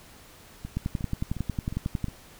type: two click trains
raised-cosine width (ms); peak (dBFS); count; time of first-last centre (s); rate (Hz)
5; -15 / -22; 15 / 5; 0.77-2.043 / 0.65-2.084; 11 / 2.79
effects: pink hiss -51 dBFS RMS until 2.39 s